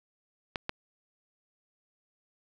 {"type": "clicks", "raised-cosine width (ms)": 0.3, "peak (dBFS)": -15, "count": 2, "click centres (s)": [0.558, 0.694], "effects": []}